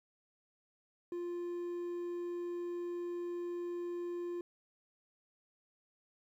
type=tone; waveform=triangle; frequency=349.2 Hz; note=F4; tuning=in tune; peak=-35 dBFS; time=1.12-4.41 s; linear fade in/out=2 ms; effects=12-bit